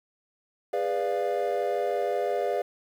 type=chord; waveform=triangle; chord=G# diminished seventh; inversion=none; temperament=equal with one note detuned; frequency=408.2 / 493.9 / 587.3 / 698.5 Hz; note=G#4 / B4 / D5 / F5; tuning=-30 / 0 / 0 / 0 cents; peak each=-28 dBFS; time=0.73-2.62 s; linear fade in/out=5 ms; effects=tanh soft clip ceiling -15 dBFS + 9-bit